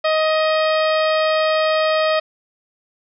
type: harmonic tone with a mistuned harmonic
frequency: 627 Hz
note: D#5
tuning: 13 cents sharp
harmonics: 1 / 2 / 3 / 4 / 5 / 6 / 7 / 8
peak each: -16 / -22 / -26 / -28 / -30 / -32 / -33 / -34 dBFS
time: 0.04-2.2 s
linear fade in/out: 10 ms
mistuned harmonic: 5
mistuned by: +20 cents
effects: none